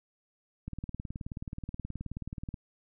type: click train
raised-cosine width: 5 ms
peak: -25 dBFS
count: 36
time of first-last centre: 0.68-2.542 s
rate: 18.8 Hz
effects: none